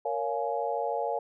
sine chord, Bb minor seventh, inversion none, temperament just, 466.2 / 559.4 / 699.2 / 839.1 Hz, Bb4 / Db5 / F5 / Ab5, 0 / +16 / +2 / +18 cents, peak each -33 dBFS, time 0.05-1.19 s, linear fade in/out 5 ms, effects none

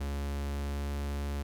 45% pulse tone with pitch glide, 70.7 to 71.19 Hz, C#2 to C#2, +35 to +47 cents, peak -32 dBFS, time 0-1.43 s, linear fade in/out 10 ms, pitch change +12 cents, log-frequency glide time 0.38-0.89 s, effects none

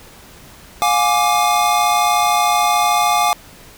square chord, D diminished, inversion first, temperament equal with one note detuned, 711.5 / 830.6 / 1174.7 Hz, F5 / Ab5 / D6, +32 / 0 / 0 cents, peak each -18 dBFS, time 0.82-3.33 s, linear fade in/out 0 ms, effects pink hiss -42 dBFS RMS until 3.77 s

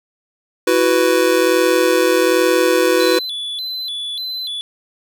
square chord, E suspended second, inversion none, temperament just, 329.6 / 370.8 / 494.4 Hz, E4 / F#4 / B4, 0 / +4 / +2 cents, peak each -19 / -17 / -16 dBFS, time 0.67-3.19 s, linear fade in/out 5 ms
triangle tone with vibrato, 3729 Hz, A#7, in tune, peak -21 dBFS, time 3-4.61 s, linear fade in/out 0 ms, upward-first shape square, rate 1.7 Hz, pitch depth 140 cents each way
effects none

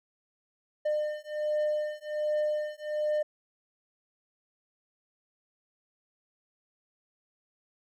triangle beating tone pair, 603 / 604.3 Hz, D5 / D5, +46 / +49 cents, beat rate 1.3 Hz, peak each -29 dBFS, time 0.85-3.23 s, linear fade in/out 10 ms, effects none

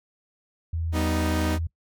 sine tone, 82.3 Hz, E2, 2 cents flat, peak -25 dBFS, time 0.73-1.67 s, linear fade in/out 5 ms
sawtooth chord, G augmented, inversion none, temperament equal with one note detuned, 194.31 / 246.9 / 311.1 Hz, G3 / B3 / D#4, -15 / 0 / 0 cents, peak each -27 / -27 / -23 dBFS, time 0.92-1.59 s, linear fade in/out 50 ms
effects noise-tail reverb RT60 0.1 s tail -21 dB re dry

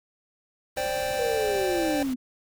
pink noise, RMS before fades -41 dBFS, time 0.76-2.14 s, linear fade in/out 10 ms
square chord, C suspended second, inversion none, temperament equal, 523.3 / 587.3 / 784 Hz, C5 / D5 / G5, 0 / 0 / 0 cents, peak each -31 / -31 / -32 dBFS, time 0.77-2.03 s, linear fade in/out 2 ms
sine linear sweep, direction down, 493.9 to 246.2 Hz, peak -25 dBFS, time 1.18-2.16 s, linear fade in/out 20 ms
effects none

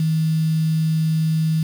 sine tone with quantisation, 159.1 Hz, D#3, 39 cents sharp, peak -16 dBFS, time 0-1.63 s, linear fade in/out 2 ms, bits 6, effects none

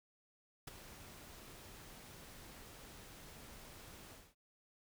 pink noise with ADSR envelope, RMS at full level -45 dBFS, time 0.67-4.35 s, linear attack 7 ms, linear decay 16 ms, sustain -10 dB, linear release 240 ms, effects none

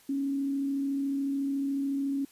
sine tone with frequency modulation, 276.5 Hz, C#4, 4 cents flat, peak -27 dBFS, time 0.09-2.25 s, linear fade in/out 5 ms, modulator 33.9 Hz, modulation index 0.21, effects white hiss -59 dBFS RMS until 2.31 s + resampled to 32000 Hz

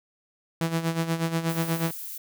sawtooth tone with tremolo, 164.81 Hz, E3, in tune, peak -18 dBFS, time 0.61-1.91 s, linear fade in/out 0 ms, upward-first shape sine, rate 8.3 Hz, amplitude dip 70%
violet noise, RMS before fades -37 dBFS, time 1.49-2.18 s, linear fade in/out 5 ms
effects none

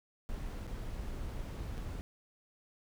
brown noise with dropouts, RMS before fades -40 dBFS, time 0.29-2.01 s, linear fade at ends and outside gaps 0 ms, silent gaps 0.668-0.676 / 1.774-1.779 s, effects none

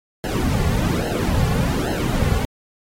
brown noise with flanger, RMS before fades -20 dBFS, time 0.24-2.45 s, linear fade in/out 0 ms, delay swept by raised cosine 0.84 to 3.24 ms, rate 1.2 Hz, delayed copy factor -1, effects AAC 48 kbps

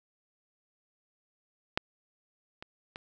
clicks, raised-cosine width 0.3 ms, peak -10 / -26 / -24 dBFS, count 3, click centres 1.775 / 2.625 / 2.959 s, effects none

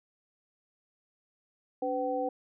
sine tone cluster, 284.7 / 505 / 766 Hz, C#4 / B4 / G5, +46 / +39 / -40 cents, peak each -36 / -31 / -33 dBFS, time 1.82-2.29 s, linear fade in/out 5 ms, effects none

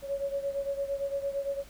sine beating tone pair, 554.4 / 563.2 Hz, C#5 / C#5, 0 / +27 cents, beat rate 8.8 Hz, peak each -31 / -35 dBFS, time 0.02-1.64 s, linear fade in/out 50 ms, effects added 50 Hz sine -55 dBFS peak until 1.69 s + pink hiss -54 dBFS RMS until 1.69 s

